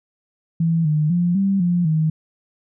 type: tone with pitch steps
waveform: sine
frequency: 165 / 152.2 / 174.8 / 195.6 / 175.3 / 157.3 Hz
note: E3 / D#3 / F3 / G3 / F3 / D#3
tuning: +2 / -38 / +2 / -4 / +7 / +19 cents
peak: -15 dBFS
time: 0.6-2.1 s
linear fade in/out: 5 ms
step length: 250 ms
effects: none